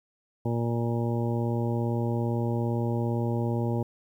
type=harmonic tone; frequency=117.6 Hz; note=A#2; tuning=16 cents sharp; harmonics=1 / 2 / 3 / 4 / 5 / 7 / 8; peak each=-27 / -31 / -33 / -36 / -38 / -39 / -44 dBFS; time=0.45-3.83 s; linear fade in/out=5 ms; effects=10-bit